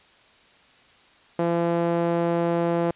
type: tone with band-pass filter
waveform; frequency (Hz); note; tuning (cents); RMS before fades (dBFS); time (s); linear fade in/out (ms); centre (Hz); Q
sawtooth; 170; F3; -46; -23; 1.39-2.91; 0; 520; 1.2
effects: white hiss -55 dBFS RMS until 2.95 s + resampled to 8000 Hz